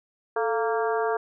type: harmonic tone with a mistuned harmonic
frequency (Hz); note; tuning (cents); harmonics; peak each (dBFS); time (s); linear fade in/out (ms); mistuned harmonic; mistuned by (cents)
231.3; A#3; -13; 2 / 3 / 4 / 5 / 6 / 7; -25 / -29 / -31 / -33 / -35 / -36; 0.36-1.17; 5; 2; -80
effects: none